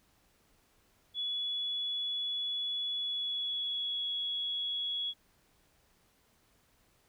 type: tone with pitch glide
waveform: sine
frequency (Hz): 3400 to 3353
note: G#7 to G#7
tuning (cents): +40 to +16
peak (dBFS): -32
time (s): 1.14-5.14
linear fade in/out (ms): 50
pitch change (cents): -24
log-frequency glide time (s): 2.95-4.1
effects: pink hiss -69 dBFS RMS until 7.08 s